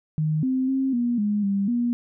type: tone with pitch steps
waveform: sine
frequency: 154.8 / 259.8 / 266.4 / 240.1 / 207.5 / 198.3 / 239.8 Hz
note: D#3 / C4 / C4 / B3 / G#3 / G3 / A#3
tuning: -9 / -12 / +31 / -49 / -1 / +20 / +49 cents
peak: -20 dBFS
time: 0.18-1.93 s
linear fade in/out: 0 ms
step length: 250 ms
effects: none